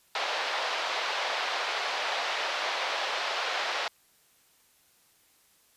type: band-pass noise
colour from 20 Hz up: pink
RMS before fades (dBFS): -31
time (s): 0.15-3.88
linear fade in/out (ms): 2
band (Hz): 580 to 4600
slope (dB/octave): 24
effects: white hiss -64 dBFS RMS until 5.76 s + resampled to 32000 Hz